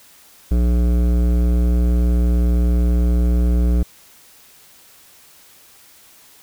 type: tone with hard clipping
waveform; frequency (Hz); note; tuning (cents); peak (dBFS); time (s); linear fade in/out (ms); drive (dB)
sine; 59.7; A#1; +42; -15; 0.51-3.83; 5; 14
effects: white hiss -48 dBFS RMS until 6.42 s